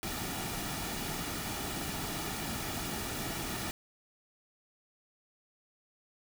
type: noise with comb filter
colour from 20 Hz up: pink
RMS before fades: -37 dBFS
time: 0.03-3.71 s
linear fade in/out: 0 ms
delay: 1.9 ms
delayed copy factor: -0.5
effects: none